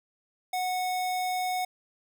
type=tone; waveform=square; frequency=735 Hz; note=F#5; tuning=12 cents flat; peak=-28 dBFS; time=0.53-1.65 s; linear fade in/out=5 ms; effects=none